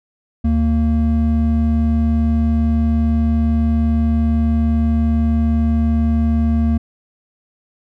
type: tone pair together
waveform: triangle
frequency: 76.47 / 229.4 Hz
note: D#2 / A#3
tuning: -29 / -28 cents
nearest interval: octave + perfect fifth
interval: 1901 cents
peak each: -13 dBFS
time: 0.44-6.78 s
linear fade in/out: 10 ms
effects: none